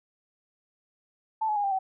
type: tone with pitch steps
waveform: sine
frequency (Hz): 880 / 849 / 819.2 / 790.4 / 762.6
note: A5 / G#5 / G#5 / G5 / G5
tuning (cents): 0 / +38 / -24 / +14 / -48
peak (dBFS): -24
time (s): 1.41-1.79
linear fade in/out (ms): 10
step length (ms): 76
effects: none